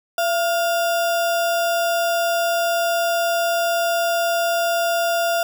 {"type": "tone with sample-and-hold", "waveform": "sine", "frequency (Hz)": 679, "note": "F5", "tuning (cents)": -49, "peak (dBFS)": -17, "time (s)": [0.18, 5.43], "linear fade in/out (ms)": 2, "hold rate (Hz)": 2100, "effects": []}